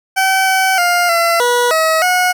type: tone with pitch steps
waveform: 20% pulse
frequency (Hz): 765 / 761 / 704 / 677 / 485.9 / 640 / 728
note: G5 / F#5 / F5 / E5 / B4 / D#5 / F#5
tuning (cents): -42 / +48 / +14 / +46 / -28 / +49 / -28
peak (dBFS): -6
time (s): 0.16-2.33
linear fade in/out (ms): 20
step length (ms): 310
effects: none